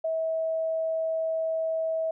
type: tone with ADSR envelope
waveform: sine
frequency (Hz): 646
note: E5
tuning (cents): -35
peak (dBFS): -23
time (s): 0.04-2.11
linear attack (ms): 9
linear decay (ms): 4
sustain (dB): -2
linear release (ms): 4
effects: none

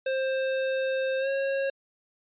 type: tone with pitch glide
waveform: square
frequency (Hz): 528 to 545.4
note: C5 to C#5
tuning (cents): +16 to -28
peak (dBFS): -26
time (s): 0.06-1.7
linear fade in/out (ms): 5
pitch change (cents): +56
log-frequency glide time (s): 1.19-1.28
effects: resampled to 8000 Hz

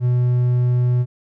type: tone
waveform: triangle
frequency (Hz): 123.47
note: B2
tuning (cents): 0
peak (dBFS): -12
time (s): 0-1.06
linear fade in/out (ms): 50
effects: none

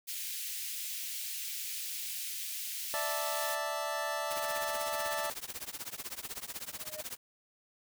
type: high-pass noise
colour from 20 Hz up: white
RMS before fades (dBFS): -39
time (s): 0.07-3.56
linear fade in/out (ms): 20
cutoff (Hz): 2200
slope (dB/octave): 24
type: chord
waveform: 25% pulse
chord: D suspended second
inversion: none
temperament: equal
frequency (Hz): 587.3 / 659.3 / 880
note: D5 / E5 / A5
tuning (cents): 0 / 0 / 0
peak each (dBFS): -34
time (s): 2.94-5.3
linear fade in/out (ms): 0
type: noise with tremolo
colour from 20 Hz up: white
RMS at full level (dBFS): -38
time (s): 4.3-7.17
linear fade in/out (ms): 10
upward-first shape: triangle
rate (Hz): 16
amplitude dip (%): 100
type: tone with exponential growth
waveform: triangle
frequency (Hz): 615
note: D#5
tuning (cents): -20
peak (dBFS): -37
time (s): 6.65-7.01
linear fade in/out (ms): 2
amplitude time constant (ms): 77
effects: none

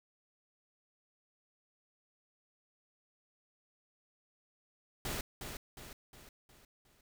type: noise with echo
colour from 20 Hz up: pink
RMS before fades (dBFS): -38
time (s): 5.05-5.21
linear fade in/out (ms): 2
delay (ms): 360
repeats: 5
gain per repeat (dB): -6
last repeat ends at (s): 7.01
effects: none

